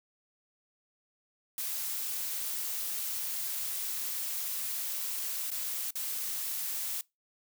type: noise with dropouts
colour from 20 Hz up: blue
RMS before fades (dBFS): -35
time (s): 1.58-7.01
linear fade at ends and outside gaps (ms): 1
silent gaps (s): 5.504-5.516 / 5.906-5.955
effects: noise-tail reverb RT60 0.2 s tail -23 dB re dry